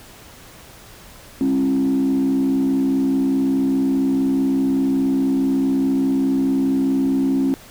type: tone with frequency modulation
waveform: sine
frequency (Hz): 270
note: C#4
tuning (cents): -45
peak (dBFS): -14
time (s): 1.41-7.54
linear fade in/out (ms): 0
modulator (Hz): 64.8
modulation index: 0.69
effects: tanh soft clip ceiling -12 dBFS + pink hiss -43 dBFS RMS until 7.7 s